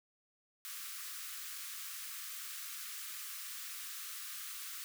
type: high-pass noise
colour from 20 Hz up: white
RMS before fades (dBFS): -45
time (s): 0.65-4.84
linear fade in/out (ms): 0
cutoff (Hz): 1100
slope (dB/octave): 96
effects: none